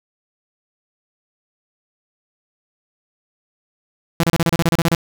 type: tone bursts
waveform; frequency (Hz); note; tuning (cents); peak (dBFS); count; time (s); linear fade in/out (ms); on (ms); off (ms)
sawtooth; 167.3; E3; +26; -9; 12; 4.2-4.948; 0; 33; 32
effects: none